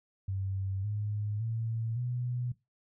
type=tone with pitch steps; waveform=sine; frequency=96.5 / 104.63 / 113.44 / 123 Hz; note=G2 / G#2 / A#2 / B2; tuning=-27 / +13 / -47 / -7 cents; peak=-31 dBFS; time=0.28-2.52 s; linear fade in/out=5 ms; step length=560 ms; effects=noise-tail reverb RT60 0.2 s tail -17 dB re dry